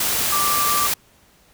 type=tone in noise; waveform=sine; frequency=1174 Hz; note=D6; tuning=1 cent flat; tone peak=-20 dBFS; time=0.32-0.87 s; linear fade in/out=5 ms; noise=white; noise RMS=-21 dBFS; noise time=0-0.94 s; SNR=-2 dB; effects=pink hiss -55 dBFS RMS until 1.53 s